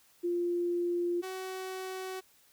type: tone pair in turn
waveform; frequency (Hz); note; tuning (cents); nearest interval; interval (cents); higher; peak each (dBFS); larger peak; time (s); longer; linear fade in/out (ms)
sine / sawtooth; 348.6 / 375.7; F4 / F#4; -3 / +26; minor second; 129; second; -28 / -33; first; 0.23-1.22 / 1.22-2.21; neither; 20
effects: white hiss -64 dBFS RMS until 2.52 s